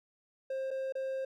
triangle tone with dropouts, 531 Hz, C5, 25 cents sharp, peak -31 dBFS, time 0.5-1.25 s, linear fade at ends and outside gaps 5 ms, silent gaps 0.707-0.711 / 0.924-0.952 s, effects none

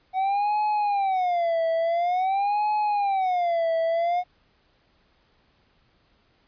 triangle tone with vibrato, 745 Hz, F#5, 12 cents sharp, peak -19 dBFS, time 0.13-4.24 s, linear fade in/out 50 ms, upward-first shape sine, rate 0.48 Hz, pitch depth 220 cents each way, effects pink hiss -64 dBFS RMS until 6.47 s + resampled to 11025 Hz

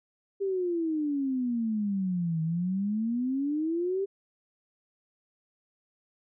sine exponential two-way sweep, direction down then up, 400 to 158.3 to 400 Hz, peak -26 dBFS, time 0.4-4.06 s, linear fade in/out 20 ms, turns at 2.42 s, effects none

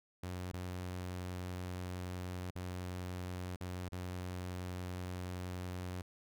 sawtooth tone with dropouts, 90.6 Hz, F#2, 36 cents flat, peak -36 dBFS, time 0.23-6.02 s, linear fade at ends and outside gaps 5 ms, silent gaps 0.517-0.534 / 2.506-2.555 / 3.561-3.608 / 3.888-3.921 s, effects none

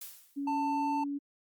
blue noise with exponential decay, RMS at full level -41 dBFS, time 0.01-0.52 s, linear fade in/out 5 ms, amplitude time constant 110 ms
sine tone with pitch glide, 280.9 to 283.7 Hz, C#4 to C#4, +23 to +40 cents, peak -32 dBFS, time 0.36-1.19 s, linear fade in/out 20 ms, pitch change +17 cents, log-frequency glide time 0.69-0.92 s
triangle tone, 890 Hz, A5, 20 cents sharp, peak -28 dBFS, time 0.47-1.04 s, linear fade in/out 5 ms
effects Opus 48 kbps

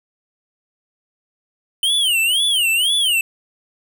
square tone with vibrato, 3029 Hz, F#7, 40 cents sharp, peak -15 dBFS, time 1.83-3.21 s, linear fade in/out 2 ms, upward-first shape sine, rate 2 Hz, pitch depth 230 cents each way, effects none

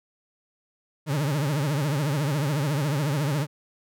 40% pulse tone with vibrato, 144.9 Hz, D3, 23 cents flat, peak -22 dBFS, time 1.06-3.47 s, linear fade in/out 50 ms, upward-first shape triangle, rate 14 Hz, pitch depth 180 cents each way, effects none

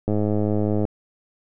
click train, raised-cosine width 2 ms, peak -10 dBFS, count 82, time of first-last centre 0.08-0.851 s, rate 105 Hz, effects none

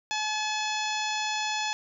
harmonic tone, 856 Hz, A5, 48 cents flat, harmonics 1 / 2 / 3 / 4 / 5 / 6 / 7 / 8, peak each -31 / -36 / -34 / -35 / -39 / -39 / -40 / -41 dBFS, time 0.11-1.73 s, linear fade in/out 0 ms, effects none

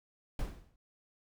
brown noise with exponential decay, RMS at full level -32 dBFS, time 0.39-0.76 s, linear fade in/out 2 ms, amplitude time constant 80 ms, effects none

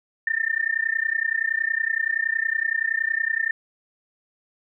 sine tone with amplitude modulation, 1802 Hz, A6, 41 cents sharp, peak -17 dBFS, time 0.27-3.51 s, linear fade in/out 2 ms, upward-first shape sine, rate 30.7 Hz, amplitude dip 95%, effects none

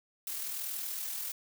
blue noise with amplitude modulation, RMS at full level -36 dBFS, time 0.27-1.32 s, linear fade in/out 2 ms, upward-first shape sine, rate 40.9 Hz, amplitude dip 35%, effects none

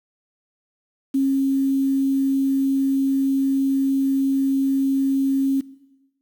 sine tone with quantisation, 271.1 Hz, C#4, 38 cents flat, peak -16 dBFS, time 1.14-5.61 s, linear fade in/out 10 ms, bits 7, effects noise-tail reverb RT60 1.0 s tail -19 dB re dry

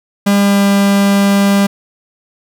45% pulse tone with pitch glide, 201.1 to 199.37 Hz, G3 to G3, +44 to +30 cents, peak -8 dBFS, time 0.26-1.67 s, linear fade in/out 10 ms, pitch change -14 cents, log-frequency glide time 0.36-0.67 s, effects none

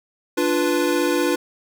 square chord, B diminished, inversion first, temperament equal, 293.7 / 349.2 / 493.9 Hz, D4 / F4 / B4, 0 / 0 / 0 cents, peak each -23 / -22 / -24 dBFS, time 0.37-1.36 s, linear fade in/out 10 ms, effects none

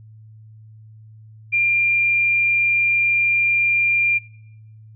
sine tone, 2391 Hz, D7, 30 cents sharp, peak -15 dBFS, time 1.52-4.19 s, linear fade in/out 20 ms, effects noise-tail reverb RT60 1.0 s tail -23 dB re dry + added 109 Hz sine -41 dBFS peak until 4.95 s

